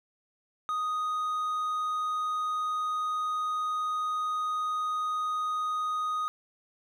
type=tone; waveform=triangle; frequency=1244.5 Hz; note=D#6; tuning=in tune; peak=-26 dBFS; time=0.69-6.28 s; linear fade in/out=0 ms; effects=none

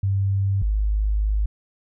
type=tone pair in turn; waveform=sine; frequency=98 / 51.91 Hz; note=G2 / G#1; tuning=0 / 0 cents; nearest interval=major seventh; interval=1100 cents; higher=first; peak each=-18 dBFS; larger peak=neither; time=0.03-0.62 / 0.62-1.46 s; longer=second; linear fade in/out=5 ms; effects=none

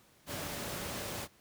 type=tone in noise; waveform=sine; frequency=576 Hz; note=D5; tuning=34 cents flat; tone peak=-49 dBFS; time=0.26-1.28 s; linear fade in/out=50 ms; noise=pink; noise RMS=-39 dBFS; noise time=0.26-1.28 s; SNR=-13 dB; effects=pink hiss -64 dBFS RMS until 1.4 s + high-pass 80 Hz 12 dB/octave

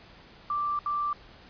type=tone bursts at uneven times; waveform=sine; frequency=1174.7 Hz; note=D6; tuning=in tune; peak=-26 dBFS; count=2; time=0.5-0.79 / 0.86-1.13 s; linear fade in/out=2 ms; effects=pink hiss -52 dBFS RMS until 1.49 s + resampled to 11025 Hz

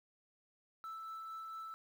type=tone with tremolo; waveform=sine; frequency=1319 Hz; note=E6; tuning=1 cent sharp; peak=-40 dBFS; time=0.84-1.74 s; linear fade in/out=0 ms; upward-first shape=triangle; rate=4.4 Hz; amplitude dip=30%; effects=tanh soft clip ceiling -42 dBFS + 11-bit

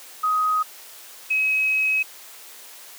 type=tone pair in turn; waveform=sine; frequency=1256 / 2551 Hz; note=D#6 / D#7; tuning=+16 / +43 cents; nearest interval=octave; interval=1227 cents; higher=second; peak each=-18 dBFS; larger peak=neither; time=0.23-0.63 / 1.3-2.03 s; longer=second; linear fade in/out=10 ms; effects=white hiss -43 dBFS RMS until 2.98 s + high-pass 400 Hz 12 dB/octave

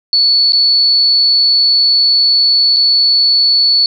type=tone with dropouts; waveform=sine; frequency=4435 Hz; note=C#8; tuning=in tune; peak=-7 dBFS; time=0.13-3.86 s; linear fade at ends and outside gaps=1 ms; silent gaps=0.522-0.532 / 2.763-2.767 s; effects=none

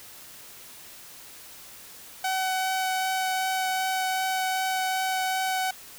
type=tone with vibrato; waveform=sawtooth; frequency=754 Hz; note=F#5; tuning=32 cents sharp; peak=-21 dBFS; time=2.24-5.71 s; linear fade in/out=5 ms; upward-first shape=triangle; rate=2.6 Hz; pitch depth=9 cents each way; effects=white hiss -46 dBFS RMS until 5.98 s

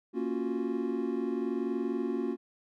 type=chord; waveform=triangle; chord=Gb major seventh; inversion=first; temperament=equal; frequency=233.1 / 277.2 / 349.2 / 370 Hz; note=Bb3 / Db4 / F4 / Gb4; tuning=0 / 0 / 0 / 0 cents; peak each=-33 dBFS; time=0.13-2.37 s; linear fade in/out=50 ms; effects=none

